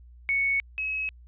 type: tone pair in turn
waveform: sine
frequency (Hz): 2217 / 2565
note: C#7 / E7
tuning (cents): 0 / -48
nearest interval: minor third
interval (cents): 252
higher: second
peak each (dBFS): -22 / -27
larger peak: first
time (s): 0.29-0.6 / 0.78-1.09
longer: neither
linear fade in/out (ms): 0
effects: added 60 Hz sine -47 dBFS peak until 1.27 s + resampled to 8000 Hz